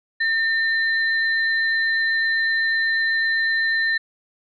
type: tone pair together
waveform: sine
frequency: 1807 / 4054 Hz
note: A6 / B7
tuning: +46 / +45 cents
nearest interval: octave + major second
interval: 1399 cents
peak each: -18 / -29 dBFS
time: 0.2-3.98 s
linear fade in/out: 10 ms
effects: none